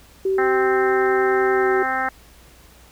sine tone with pitch glide, 383.8 to 379.4 Hz, G4 to F#4, -37 to +43 cents, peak -17 dBFS, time 0.25-1.83 s, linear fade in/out 5 ms, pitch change -20 cents, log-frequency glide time 1.55-1.68 s
harmonic tone, 261.6 Hz, C4, in tune, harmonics 1 / 2 / 3 / 4 / 5 / 6 / 7 / 8, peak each -34 / -33 / -24 / -33 / -26 / -27 / -27 / -35 dBFS, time 0.38-2.09 s, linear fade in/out 5 ms
effects added 60 Hz sine -50 dBFS peak until 2.91 s + pink hiss -50 dBFS RMS until 2.91 s

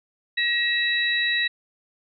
sine tone cluster, 1904 / 2626 / 3882 Hz, A#6 / E7 / B7, +36 / -7 / -31 cents, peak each -22 / -30 / -25 dBFS, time 0.37-1.48 s, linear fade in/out 10 ms, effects none

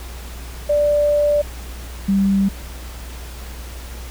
sine tone pair in turn, 587.3 / 195.99 Hz, D5 / G3, 0 / 0 cents, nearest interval octave + perfect fifth, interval 1900 cents, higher first, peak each -13 dBFS, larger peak neither, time 0.69-1.42 / 2.08-2.49 s, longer first, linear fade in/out 10 ms, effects added 60 Hz sine -31 dBFS peak until 4.1 s + pink hiss -38 dBFS RMS until 4.1 s

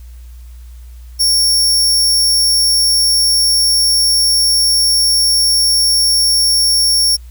sawtooth tone, 5490 Hz, F8, 31 cents flat, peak -7 dBFS, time 1.19-7.17 s, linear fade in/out 20 ms, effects added 60 Hz sine -31 dBFS peak until 7.3 s + white hiss -51 dBFS RMS until 7.3 s

